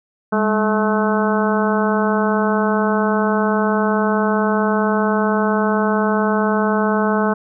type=harmonic tone with a mistuned harmonic; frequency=215.6 Hz; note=A3; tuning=35 cents flat; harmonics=1 / 2 / 3 / 4 / 5 / 6 / 7; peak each=-18 / -21 / -23 / -24 / -25 / -26 / -26 dBFS; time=0.32-7.34 s; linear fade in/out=10 ms; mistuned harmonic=1; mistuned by=-77 cents; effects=none